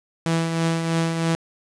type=tone with tremolo; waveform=sawtooth; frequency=164.81 Hz; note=E3; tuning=in tune; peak=-14 dBFS; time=0.26-1.35 s; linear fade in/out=0 ms; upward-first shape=triangle; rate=3.1 Hz; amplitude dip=50%; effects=resampled to 22050 Hz + 7-bit